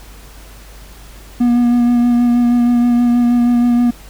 triangle tone with vibrato, 240.8 Hz, B3, 44 cents flat, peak -7 dBFS, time 1.4-3.91 s, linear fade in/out 10 ms, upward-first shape sine, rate 6.3 Hz, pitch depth 17 cents each way, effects added 50 Hz sine -36 dBFS peak until 4.09 s + pink hiss -41 dBFS RMS until 4.09 s

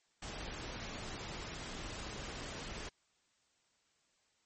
pink noise, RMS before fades -44 dBFS, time 0.22-2.89 s, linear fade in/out 5 ms, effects white hiss -75 dBFS RMS until 4.45 s + MP3 32 kbps

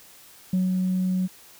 sine tone with ADSR envelope, 185 Hz, F#3, in tune, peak -17 dBFS, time 0.53-1.28 s, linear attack 5 ms, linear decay 160 ms, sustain -3 dB, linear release 29 ms, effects tanh soft clip ceiling -17 dBFS + white hiss -50 dBFS RMS until 1.59 s

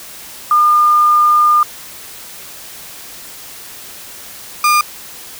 sine / 35% pulse tone pair in turn, 1209 / 1209 Hz, D6 / D6, +50 / +50 cents, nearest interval unison, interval 0 cents, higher neither, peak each -7 dBFS, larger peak neither, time 0.51-1.63 / 4.64-4.81 s, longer first, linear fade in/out 2 ms, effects white hiss -33 dBFS RMS until 5.39 s

